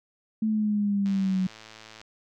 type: exponential sweep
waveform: sine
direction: down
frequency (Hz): 220 to 184.6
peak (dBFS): -22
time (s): 0.42-1.47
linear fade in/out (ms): 5
type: click train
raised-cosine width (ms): 0.2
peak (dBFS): -28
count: 106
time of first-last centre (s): 1.06-2.015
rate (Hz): 110
effects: none